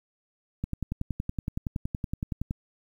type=click train; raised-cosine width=5 ms; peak=-17 dBFS; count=21; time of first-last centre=0.64-2.509 s; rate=10.7 Hz; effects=9-bit

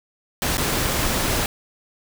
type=noise with dropouts; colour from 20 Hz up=pink; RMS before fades=-22 dBFS; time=0.42-1.46 s; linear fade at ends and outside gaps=1 ms; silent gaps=0.571-0.58 s; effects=none

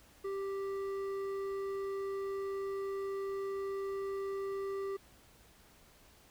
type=tone with hard clipping; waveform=triangle; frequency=392 Hz; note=G4; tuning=in tune; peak=-37 dBFS; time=0.24-4.97 s; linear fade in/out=10 ms; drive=12 dB; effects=added 60 Hz sine -70 dBFS peak until 6.3 s + pink hiss -62 dBFS RMS until 6.3 s

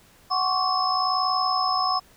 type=tone cluster; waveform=sine; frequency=744 / 1074 / 1135 / 5200 Hz; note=F#5 / C6 / C#6 / E8; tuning=+9 / +45 / +41 / -24 cents; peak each=-26 / -27 / -25 / -27 dBFS; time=0.3-2 s; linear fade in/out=20 ms; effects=pink hiss -55 dBFS RMS until 2.16 s

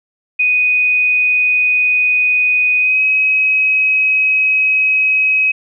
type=tone with pitch glide; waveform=sine; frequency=2489 to 2543 Hz; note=D#7 to D#7; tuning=0 to +37 cents; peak=-10 dBFS; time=0.39-5.52 s; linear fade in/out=10 ms; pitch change=+37 cents; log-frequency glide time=2.79-3.02 s; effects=none

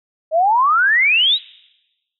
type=exponential sweep; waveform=sine; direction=up; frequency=612 to 3996 Hz; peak=-11 dBFS; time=0.31-1.39 s; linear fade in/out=50 ms; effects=noise-tail reverb RT60 1.0 s tail -22 dB re dry

